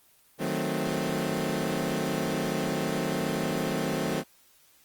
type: chord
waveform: 20% pulse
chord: D# diminished seventh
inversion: none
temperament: equal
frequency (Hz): 155.56 / 185 / 220 / 261.6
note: D#3 / F#3 / A3 / C4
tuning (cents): 0 / 0 / 0 / 0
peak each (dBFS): -28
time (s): 0.38-4.24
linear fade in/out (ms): 50
effects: white hiss -61 dBFS RMS until 4.84 s + Opus 24 kbps